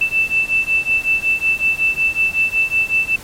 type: beating tone pair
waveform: sine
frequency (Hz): 2651 / 2656.4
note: E7 / E7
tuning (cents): +9 / +13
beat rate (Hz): 5.4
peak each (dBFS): -17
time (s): 0.01-3.16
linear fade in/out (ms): 5
effects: pink hiss -36 dBFS RMS until 3.23 s + MP3 64 kbps